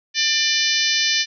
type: harmonic tone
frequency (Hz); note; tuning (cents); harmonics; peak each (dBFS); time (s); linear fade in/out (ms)
595; D5; +22; 3 / 4 / 5 / 6 / 7 / 8 / 9 / 10; -25 / -25 / -25 / -25 / -25 / -25 / -25 / -25; 0.14-1.26; 50
effects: none